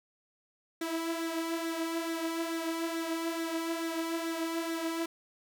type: tone with flanger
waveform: sawtooth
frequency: 329.6 Hz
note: E4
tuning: in tune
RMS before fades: -34 dBFS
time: 0.81-5.06 s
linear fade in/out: 5 ms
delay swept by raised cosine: 0.51 to 4.01 ms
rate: 2.3 Hz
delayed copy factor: +0.55
effects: none